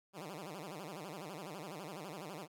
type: tone with vibrato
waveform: 10% pulse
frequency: 172.3 Hz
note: F3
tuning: 23 cents flat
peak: -36 dBFS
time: 0.13-2.48 s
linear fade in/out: 50 ms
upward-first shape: sine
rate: 12 Hz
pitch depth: 280 cents each way
effects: none